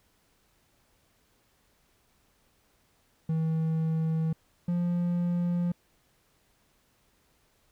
triangle tone pair in turn, 160.7 / 174.65 Hz, E3 / F3, -44 / 0 cents, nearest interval minor second, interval 144 cents, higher second, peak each -23 dBFS, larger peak neither, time 3.29-4.33 / 4.68-5.72 s, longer neither, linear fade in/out 5 ms, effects pink hiss -68 dBFS RMS until 7.71 s

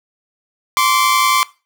sawtooth tone pair together, 1045 / 1155.6 Hz, C6 / D6, -2 / -28 cents, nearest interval major second, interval 174 cents, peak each -11 dBFS, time 0.77-1.43 s, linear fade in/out 0 ms, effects noise-tail reverb RT60 0.3 s tail -20 dB re dry

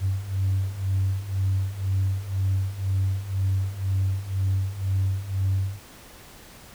sine beating tone pair, 94.8 / 96.8 Hz, F#2 / G2, +43 / -21 cents, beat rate 2 Hz, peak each -26 / -23 dBFS, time 0-5.8 s, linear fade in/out 50 ms, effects tanh soft clip ceiling -16 dBFS + pink hiss -47 dBFS RMS until 6.74 s

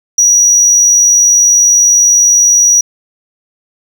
triangle tone, 5800 Hz, F#8, 35 cents flat, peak -3 dBFS, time 0.18-2.81 s, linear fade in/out 5 ms, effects none

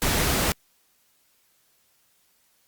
pink noise, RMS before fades -23 dBFS, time 0.02-0.52 s, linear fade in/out 0 ms, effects white hiss -65 dBFS RMS until 2.67 s + Opus 48 kbps

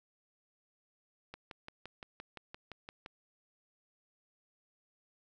click train, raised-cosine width 0.3 ms, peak -29 dBFS, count 11, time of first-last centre 1.34-3.061 s, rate 5.81 Hz, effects none

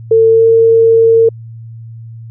sine tone with pitch glide, 449.5 to 454.5 Hz, A4 to A#4, +37 to -44 cents, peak -4 dBFS, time 0.11-1.29 s, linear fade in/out 5 ms, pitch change +19 cents, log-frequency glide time 0.28-0.47 s, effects added 114 Hz sine -27 dBFS peak until 2.3 s

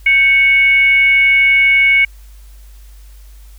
sine tone with frequency modulation, 2217 Hz, C#7, in tune, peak -7 dBFS, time 0.06-2.05 s, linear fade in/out 5 ms, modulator 653 Hz, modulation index 0.31, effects added 50 Hz sine -35 dBFS peak until 3.58 s + white hiss -50 dBFS RMS until 3.58 s

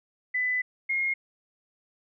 sine tone pair in turn, 2000 / 2144 Hz, B6 / C7, +21 / +42 cents, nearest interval minor second, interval 121 cents, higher second, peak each -24 dBFS, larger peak neither, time 0.34-0.62 / 0.89-1.14 s, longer first, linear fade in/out 10 ms, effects none

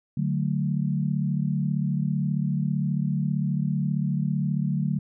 sine chord, D major, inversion none, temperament equal, 146.83 / 185 / 220 Hz, D3 / F#3 / A3, 0 / 0 / 0 cents, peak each -25 / -27 / -30 dBFS, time 0.17-4.99 s, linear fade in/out 5 ms, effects none

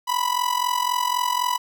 45% pulse tone with amplitude modulation, 987.8 Hz, B5, in tune, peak -17 dBFS, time 0.07-1.58 s, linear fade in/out 20 ms, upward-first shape sine, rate 43.9 Hz, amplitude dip 80%, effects none

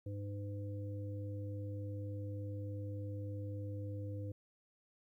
harmonic tone, 101.3 Hz, G#2, 43 cents flat, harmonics 1 / 3 / 5, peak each -40 / -49 / -50 dBFS, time 0.06-4.32 s, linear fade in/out 5 ms, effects 13-bit

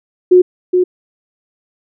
sine tone with echo, 363.2 Hz, F#4, 32 cents flat, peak -3 dBFS, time 0.31-0.42 s, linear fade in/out 10 ms, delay 420 ms, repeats 1, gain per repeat -5 dB, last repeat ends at 0.84 s, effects none

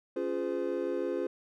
triangle chord, Db major seventh, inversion none, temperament equal with one note detuned, 277.2 / 349.2 / 415.3 / 512.2 Hz, Db4 / F4 / Ab4 / C5, 0 / 0 / 0 / -37 cents, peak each -36 / -32 / -34 / -33 dBFS, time 0.16-1.27 s, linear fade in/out 5 ms, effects none

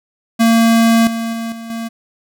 square tone with level steps, 228.4 Hz, A#3, 35 cents flat, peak -9 / -19 / -21 / -28 / -22 dBFS, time 0.39-1.89 s, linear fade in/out 20 ms, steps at 1.07 / 1.33 / 1.52 / 1.7 s, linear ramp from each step 2 ms, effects none

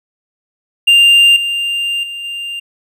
triangle tone with level steps, 2794 Hz, F7, in tune, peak -3 / -13 / -21 / -19 dBFS, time 0.87-2.6 s, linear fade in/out 10 ms, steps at 1.36 / 2.03 / 2.24 s, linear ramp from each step 5 ms, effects none

